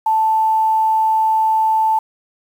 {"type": "tone with quantisation", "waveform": "sine", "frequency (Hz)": 880, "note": "A5", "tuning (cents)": 0, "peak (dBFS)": -12, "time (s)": [0.06, 1.99], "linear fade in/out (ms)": 5, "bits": 7, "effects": []}